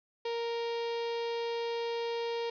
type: tone with notch filter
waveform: sawtooth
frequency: 466.2 Hz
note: A#4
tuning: in tune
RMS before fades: -34 dBFS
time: 0.25-2.5 s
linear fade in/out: 5 ms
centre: 1500 Hz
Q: 1.4
effects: resampled to 11025 Hz + 11-bit